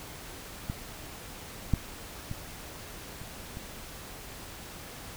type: clicks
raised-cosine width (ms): 5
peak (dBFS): -20 / -11 / -23 / -29 / -26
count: 5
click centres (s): 0.699 / 1.737 / 2.314 / 3.216 / 3.571
effects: pink hiss -44 dBFS RMS until 5.16 s